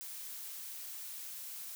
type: noise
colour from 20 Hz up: blue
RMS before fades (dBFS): -45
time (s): 0.01-1.75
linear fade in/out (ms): 0
effects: none